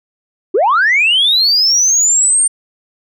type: linear sweep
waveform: sine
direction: up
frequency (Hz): 329.6 to 8880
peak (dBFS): -7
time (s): 0.54-2.48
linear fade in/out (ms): 10
effects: tanh soft clip ceiling -5 dBFS